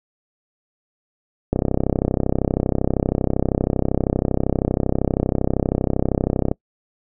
click train, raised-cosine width 2 ms, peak -4 dBFS, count 164, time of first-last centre 1.53-6.515 s, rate 32.7 Hz, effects noise-tail reverb RT60 0.1 s tail -25 dB re dry

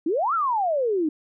sine exponential two-way sweep, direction up then down, 293.9 to 1396.9 to 293.9 Hz, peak -20 dBFS, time 0.06-1.09 s, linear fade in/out 5 ms, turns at 0.34 s, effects none

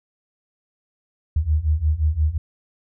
sine beating tone pair, 74 / 79.7 Hz, D2 / D#2, +14 / +42 cents, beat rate 5.7 Hz, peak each -21 / -19 dBFS, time 1.36-2.38 s, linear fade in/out 5 ms, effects none

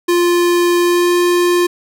square tone with pitch glide, 349.2 to 352 Hz, F4 to F4, 0 to +14 cents, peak -11 dBFS, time 0.08-1.67 s, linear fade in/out 10 ms, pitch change +14 cents, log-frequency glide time 0.78-1.16 s, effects none

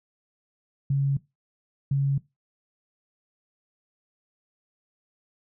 sine tone pair in turn, 138.59 / 138.59 Hz, C#3 / C#3, 0 / 0 cents, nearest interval unison, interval 0 cents, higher neither, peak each -20 dBFS, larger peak neither, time 0.9-1.17 / 1.91-2.18 s, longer neither, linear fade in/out 5 ms, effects noise-tail reverb RT60 0.2 s tail -19 dB re dry

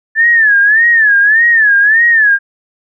sine tone with vibrato, 1744 Hz, A6, 16 cents flat, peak -5 dBFS, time 0.15-2.39 s, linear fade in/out 50 ms, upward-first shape sine, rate 1.7 Hz, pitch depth 140 cents each way, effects none

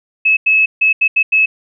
sine tone bursts at uneven times, 2589 Hz, E7, 32 cents flat, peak -8 dBFS, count 6, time 0.25-0.37 / 0.46-0.66 / 0.81-0.93 / 1.01-1.08 / 1.16-1.23 / 1.32-1.46 s, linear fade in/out 10 ms, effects none

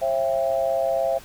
sine tone cluster, 538 / 668 / 792 Hz, C5 / E5 / G5, +48 / +23 / +18 cents, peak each -24 / -22 / -30 dBFS, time 0.01-1.19 s, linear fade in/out 20 ms, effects pink hiss -45 dBFS RMS until 1.24 s

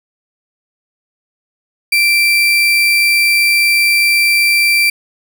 35% pulse tone, 2349 Hz, D7, in tune, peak -7 dBFS, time 1.92-4.9 s, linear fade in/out 5 ms, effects none

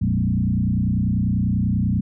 sine tone with frequency modulation, 150.9 Hz, D3, 47 cents sharp, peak -17 dBFS, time 0.01-2.01 s, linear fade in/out 10 ms, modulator 30.2 Hz, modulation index 2.6, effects none

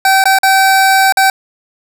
25% pulse tone with dropouts, 771 Hz, G5, 29 cents flat, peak -3 dBFS, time 0.05-1.3 s, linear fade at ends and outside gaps 2 ms, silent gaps 0.24-0.255 / 0.387-0.432 / 1.124-1.171 s, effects none

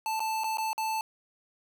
square tone with dropouts, 880 Hz, A5, in tune, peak -29 dBFS, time 0.06-1.01 s, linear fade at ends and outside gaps 1 ms, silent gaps 0.195-0.203 / 0.436-0.442 / 0.572-0.583 / 0.731-0.779 s, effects none

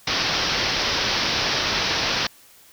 white low-pass noise, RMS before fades -23 dBFS, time 0.07-2.27 s, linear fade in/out 5 ms, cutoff 5700 Hz, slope 96 dB/octave, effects white hiss -51 dBFS RMS until 2.72 s

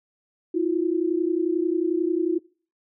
sine tone pair together, 325.5 / 356.7 Hz, E4 / F4, -22 / +37 cents, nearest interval major second, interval 159 cents, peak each -23 dBFS, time 0.54-2.39 s, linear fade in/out 10 ms, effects noise-tail reverb RT60 0.4 s tail -22 dB re dry

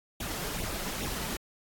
pink noise with flanger, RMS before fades -35 dBFS, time 0.2-1.37 s, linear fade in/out 5 ms, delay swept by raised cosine 0.3 to 5.6 ms, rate 2.4 Hz, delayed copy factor +0.7, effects AAC 64 kbps

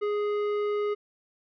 sine tone with tanh clipping, 415.3 Hz, G#4, in tune, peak -27 dBFS, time 0.01-0.95 s, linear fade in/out 20 ms, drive 12 dB, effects none

